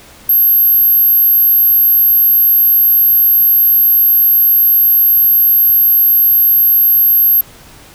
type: tone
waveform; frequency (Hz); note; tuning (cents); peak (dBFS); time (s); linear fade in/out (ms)
sine; 12544; G9; 0; -6; 0.29-7.41; 5
effects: pink hiss -39 dBFS RMS until 7.94 s